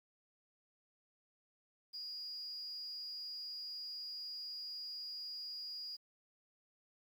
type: tone with amplitude modulation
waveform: sine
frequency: 4872 Hz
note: D#8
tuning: 37 cents flat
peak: -39 dBFS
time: 1.93-5.97 s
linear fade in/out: 20 ms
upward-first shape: sine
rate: 258 Hz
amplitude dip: 60%
effects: tanh soft clip ceiling -37 dBFS + 11-bit